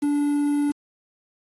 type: tone with quantisation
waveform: triangle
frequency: 289.9 Hz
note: D4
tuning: 22 cents flat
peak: -17 dBFS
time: 0.02-0.72 s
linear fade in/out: 10 ms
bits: 7
effects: AAC 32 kbps